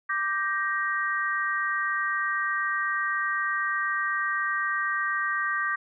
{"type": "chord", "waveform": "sine", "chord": "G minor", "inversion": "second", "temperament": "just", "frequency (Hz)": [1176, 1568, 1881.6], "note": ["D6", "G6", "Bb6"], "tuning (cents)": [2, 0, 16], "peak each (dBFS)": -29, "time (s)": [0.09, 5.76], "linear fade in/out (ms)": 10, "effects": []}